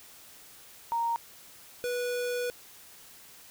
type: tone pair in turn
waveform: sine / square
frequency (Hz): 930 / 489.5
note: A#5 / B4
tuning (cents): -4 / -15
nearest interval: major seventh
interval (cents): 1111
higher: first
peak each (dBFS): -26 / -30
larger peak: first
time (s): 0.92-1.16 / 1.84-2.5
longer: second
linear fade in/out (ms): 0
effects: white hiss -52 dBFS RMS until 3.5 s